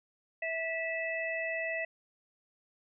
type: harmonic tone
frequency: 654 Hz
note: E5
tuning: 14 cents flat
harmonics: 1 / 3 / 4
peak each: -36 / -35 / -39 dBFS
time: 0.42-1.85 s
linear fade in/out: 5 ms
effects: none